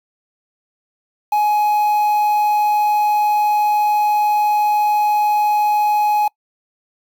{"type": "tone with quantisation", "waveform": "triangle", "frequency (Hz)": 839, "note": "G#5", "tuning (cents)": 17, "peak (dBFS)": -11, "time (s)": [1.32, 6.28], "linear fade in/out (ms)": 5, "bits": 6, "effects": ["noise-tail reverb RT60 0.1 s tail -25 dB re dry"]}